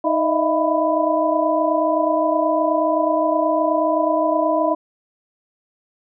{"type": "tone cluster", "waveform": "sine", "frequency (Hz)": [313.8, 616, 647, 675, 993], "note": ["D#4", "D#5", "E5", "E5", "B5"], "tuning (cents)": [15, -17, -32, 41, 9], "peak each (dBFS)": -22, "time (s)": [0.04, 4.75], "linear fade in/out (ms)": 10, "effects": []}